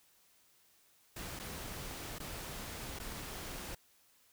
pink noise with dropouts, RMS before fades -44 dBFS, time 1.16-3.75 s, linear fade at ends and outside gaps 5 ms, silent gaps 1.392-1.396 / 2.186-2.2 / 2.989-2.998 s, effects white hiss -68 dBFS RMS until 4.32 s

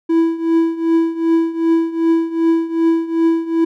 triangle tone with tremolo, 329.6 Hz, E4, in tune, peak -7 dBFS, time 0.09-3.65 s, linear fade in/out 10 ms, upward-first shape triangle, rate 2.6 Hz, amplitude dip 85%, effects none

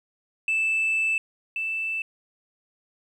sine tone pair in turn, 2637 / 2647 Hz, E7 / E7, 0 / +7 cents, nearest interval unison, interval 7 cents, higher second, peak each -19 / -25 dBFS, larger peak first, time 0.48-1.18 / 1.56-2.02 s, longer first, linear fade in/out 2 ms, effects tanh soft clip ceiling -19 dBFS + 10-bit

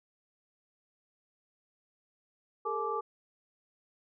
sine tone cluster, 410.6 / 455.1 / 854 / 1173 Hz, G#4 / A#4 / G#5 / D6, -20 / -42 / +48 / -2 cents, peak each -38 / -36 / -38 / -34 dBFS, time 2.65-3.01 s, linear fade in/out 10 ms, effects none

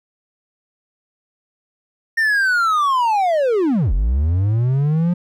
triangle linear two-way sweep, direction down then up, 1835 to 41.82 to 178.8 Hz, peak -12 dBFS, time 2.17-5.14 s, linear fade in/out 10 ms, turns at 3.93 s, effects none

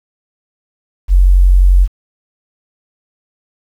sine tone, 45.73 Hz, F#1, 20 cents flat, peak -4 dBFS, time 1.08-1.88 s, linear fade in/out 50 ms, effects 7-bit

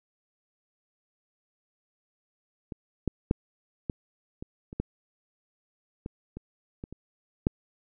clicks, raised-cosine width 3 ms, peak -23 / -13 / -9 / -16 / -24 / -27 / -15 / -22 / -25 / -24 / -28 / -9 dBFS, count 12, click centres 2.722 / 3.077 / 3.311 / 3.898 / 4.425 / 4.729 / 4.8 / 6.061 / 6.37 / 6.839 / 6.926 / 7.469 s, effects none

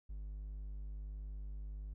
triangle tone, 50.7 Hz, G#1, 41 cents flat, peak -40 dBFS, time 0.09-1.94 s, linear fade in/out 10 ms, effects none

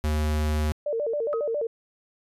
square tone, 76.2 Hz, D#2, 36 cents flat, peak -23 dBFS, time 0.04-0.72 s, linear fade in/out 0 ms
sine tone with vibrato, 518 Hz, C5, 17 cents flat, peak -24 dBFS, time 0.86-1.67 s, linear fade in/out 5 ms, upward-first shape square, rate 7.3 Hz, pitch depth 220 cents each way
sine tone with exponential decay, 1265 Hz, D#6, 28 cents sharp, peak -28 dBFS, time 1.33-1.52 s, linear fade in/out 0 ms, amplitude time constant 40 ms
effects resampled to 32000 Hz

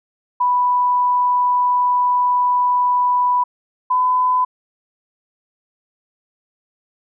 sine tone pair in turn, 987.8 / 1006.2 Hz, B5 / B5, 0 / +32 cents, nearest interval unison, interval 32 cents, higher second, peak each -13 dBFS, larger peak neither, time 0.4-3.44 / 3.9-4.45 s, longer first, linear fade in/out 10 ms, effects none

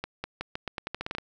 accelerating click train, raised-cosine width 0.3 ms, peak -16 dBFS, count 13, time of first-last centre 0.04-1.184 s, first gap 200 ms, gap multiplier 0.85, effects none

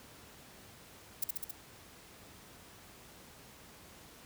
violet noise with echo, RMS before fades -32 dBFS, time 1.22-1.24 s, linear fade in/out 5 ms, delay 68 ms, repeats 4, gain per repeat -2 dB, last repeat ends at 1.512 s, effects pink hiss -55 dBFS RMS until 4.25 s + high-pass 60 Hz 12 dB/octave

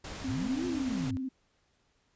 pink noise, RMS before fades -42 dBFS, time 0.04-1.11 s, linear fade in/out 5 ms
sine tone with vibrato, 261.6 Hz, C4, in tune, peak -32 dBFS, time 0.24-1.29 s, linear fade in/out 10 ms, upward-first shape sine, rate 19 Hz, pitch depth 34 cents each way
sine linear two-way sweep, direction up then down, 83.2 to 363.3 to 83.2 Hz, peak -33 dBFS, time 0.28-1.17 s, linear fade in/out 0 ms, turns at 0.66 s
effects pink hiss -72 dBFS RMS until 2.15 s + resampled to 16000 Hz

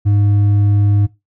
sine tone with hard clipping, 102.1 Hz, G#2, 29 cents flat, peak -11 dBFS, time 0.05-1.07 s, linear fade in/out 20 ms, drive 4 dB, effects noise-tail reverb RT60 0.2 s tail -17 dB re dry

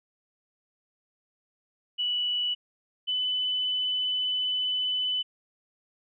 sine tone pair in turn, 2952 / 3005 Hz, F#7 / F#7, -5 / +26 cents, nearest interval unison, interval 31 cents, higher second, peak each -25 dBFS, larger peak neither, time 1.98-2.55 / 3.07-5.23 s, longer second, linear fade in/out 20 ms, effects none

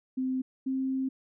sine tone pair in turn, 259.4 / 264.2 Hz, C4 / C4, -15 / +17 cents, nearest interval unison, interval 32 cents, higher second, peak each -27 dBFS, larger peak neither, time 0.17-0.42 / 0.66-1.09 s, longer second, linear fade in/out 10 ms, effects none

